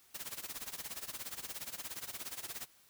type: noise with tremolo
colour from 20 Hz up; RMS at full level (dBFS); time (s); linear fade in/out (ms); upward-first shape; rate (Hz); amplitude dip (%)
white; -41; 0.14-2.66; 10; sine; 17; 85
effects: white hiss -65 dBFS RMS until 2.89 s